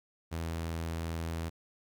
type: tone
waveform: sawtooth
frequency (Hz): 82.41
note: E2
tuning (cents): 0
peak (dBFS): -30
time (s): 0.31-1.5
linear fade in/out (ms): 20
effects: 12-bit